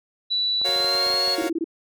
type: tone with pitch glide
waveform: sine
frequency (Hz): 3951 to 4334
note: B7 to C#8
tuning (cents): 0 to -40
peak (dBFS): -20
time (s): 0.3-1.36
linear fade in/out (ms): 20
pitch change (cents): +160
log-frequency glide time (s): 0.63-1.24
type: clicks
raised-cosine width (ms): 1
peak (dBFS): -25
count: 11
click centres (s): 0.615 / 0.689 / 0.762 / 0.803 / 0.846 / 0.952 / 1.066 / 1.103 / 1.142 / 1.279 / 1.423
type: chord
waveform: sawtooth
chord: Gb major seventh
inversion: none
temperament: equal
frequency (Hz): 370 / 466.2 / 554.4 / 698.5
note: Gb4 / Bb4 / Db5 / F5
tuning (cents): 0 / 0 / 0 / 0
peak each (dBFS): -29 / -31 / -25 / -27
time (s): 0.64-1.5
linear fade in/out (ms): 20
type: tone bursts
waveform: sine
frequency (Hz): 329.6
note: E4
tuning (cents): 0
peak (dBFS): -21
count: 5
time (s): 1.38-1.643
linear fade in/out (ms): 5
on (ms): 35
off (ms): 22
effects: none